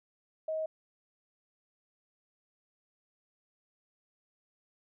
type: tone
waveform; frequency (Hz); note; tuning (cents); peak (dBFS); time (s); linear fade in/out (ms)
sine; 632; D#5; +27; -31; 0.48-0.66; 5
effects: none